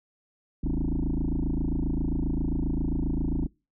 sine tone with frequency modulation, 110 Hz, A2, in tune, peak -23 dBFS, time 0.63-3.47 s, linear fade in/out 10 ms, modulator 27.5 Hz, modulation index 7.6, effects noise-tail reverb RT60 0.3 s tail -26 dB re dry + tanh soft clip ceiling -22 dBFS

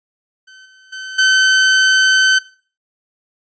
sawtooth tone with level steps, 1531 Hz, G6, 41 cents flat, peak -36 / -41 / -23 / -6 dBFS, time 0.47-2.39 s, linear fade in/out 10 ms, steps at 0.65 / 0.92 / 1.18 s, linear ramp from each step 10 ms, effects noise-tail reverb RT60 0.4 s tail -18 dB re dry + resampled to 16000 Hz

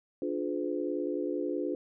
sine chord, D diminished seventh, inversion none, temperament just, 293.7 / 352.4 / 422.9 / 507.5 Hz, D4 / F4 / Ab4 / Cb5, 0 / +16 / +31 / +47 cents, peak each -34 / -34 / -37 / -37 dBFS, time 0.22-1.75 s, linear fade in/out 2 ms, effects none

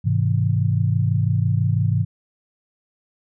sine chord, Ab augmented, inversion none, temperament just, 103.83 / 129.78 / 162.23 Hz, Ab2 / C3 / E3, 0 / -14 / -27 cents, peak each -19 / -21 / -23 dBFS, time 0.04-2.05 s, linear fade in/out 20 ms, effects none

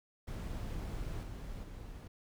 brown noise with level steps, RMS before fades -40 / -44 / -47 dBFS, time 0.27-2.08 s, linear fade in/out 10 ms, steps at 1.23 / 1.63 s, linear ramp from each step 2 ms, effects none

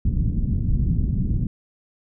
pink low-pass noise, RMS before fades -21 dBFS, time 0.05-1.47 s, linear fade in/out 2 ms, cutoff 210 Hz, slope 24 dB/octave, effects none

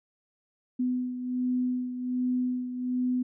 sine beating tone pair, 250.5 / 251.8 Hz, B3 / B3, +25 / +34 cents, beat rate 1.3 Hz, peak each -27 / -34 dBFS, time 0.79-3.23 s, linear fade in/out 10 ms, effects none

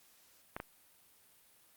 clicks, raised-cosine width 0.5 ms, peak -24 dBFS, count 2, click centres 0.565 / 0.601 s, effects white hiss -65 dBFS RMS until 1.76 s + Opus 48 kbps

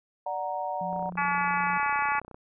sine chord, D augmented, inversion none, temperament equal, 587.3 / 740 / 932.3 Hz, D5 / F#5 / A#5, 0 / 0 / 0 cents, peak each -35 / -32 / -33 dBFS, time 0.26-1.1 s, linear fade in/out 5 ms
sine tone, 177.7 Hz, F3, 30 cents sharp, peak -36 dBFS, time 0.81-1.78 s, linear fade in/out 2 ms
click train, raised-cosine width 1 ms, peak -30 dBFS, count 45, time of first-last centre 0.93-2.345 s, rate 31.1 Hz
harmonic tone, 285.4 Hz, D4, 49 cents flat, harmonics 3 / 4 / 5 / 6 / 7 / 8 / 9, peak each -28 / -30 / -32 / -34 / -35 / -36 / -37 dBFS, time 1.17-2.2 s, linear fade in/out 10 ms
effects none

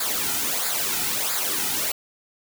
white noise with flanger, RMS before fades -25 dBFS, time 0-1.92 s, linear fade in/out 5 ms, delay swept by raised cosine 0.34 to 1.84 ms, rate 1.5 Hz, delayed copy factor -0.7, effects none

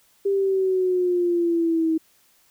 sine exponential sweep, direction down, 398.4 to 318.7 Hz, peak -18 dBFS, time 0.25-1.98 s, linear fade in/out 10 ms, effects white hiss -60 dBFS RMS until 2.5 s

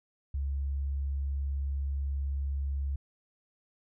sine tone, 69.3 Hz, C#2, in tune, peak -29 dBFS, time 0.34-2.96 s, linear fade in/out 5 ms, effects none

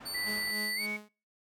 white low-pass noise, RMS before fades -49 dBFS, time 0-0.52 s, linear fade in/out 10 ms, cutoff 1500 Hz, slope 12 dB/octave
sawtooth tone, 4500 Hz, C#8, 25 cents sharp, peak -33 dBFS, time 0.05-0.87 s, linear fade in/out 20 ms
sine tone with pitch glide, 1975.5 to 2230 Hz, B6 to C#7, 0 to +10 cents, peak -33 dBFS, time 0.14-0.97 s, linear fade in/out 10 ms, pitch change +210 cents, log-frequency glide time 0.75-0.81 s
sawtooth tone with tremolo, 210.3 Hz, G#3, 22 cents sharp, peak -34 dBFS, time 0.24-1.09 s, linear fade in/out 50 ms, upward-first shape sine, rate 3.4 Hz, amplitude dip 80%
effects noise-tail reverb RT60 0.4 s tail -26 dB re dry

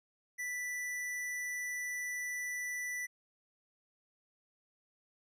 square tone, 1975.5 Hz, B6, in tune, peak -37 dBFS, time 0.38-3.07 s, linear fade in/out 20 ms, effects resampled to 32000 Hz

